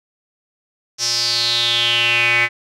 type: tone with band-pass filter sweep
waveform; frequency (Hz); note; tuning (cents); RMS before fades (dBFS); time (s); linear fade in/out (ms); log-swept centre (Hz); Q
square; 118.4; A#2; +27; -17; 0.98-2.49; 50; 5700 to 2100; 6.6
effects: none